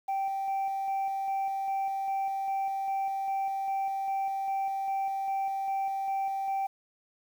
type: tone with tremolo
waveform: sine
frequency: 780 Hz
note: G5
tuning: 9 cents flat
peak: -25 dBFS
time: 0.08-6.67 s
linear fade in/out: 10 ms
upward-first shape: square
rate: 2.5 Hz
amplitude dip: 30%
effects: tanh soft clip ceiling -26 dBFS + 9-bit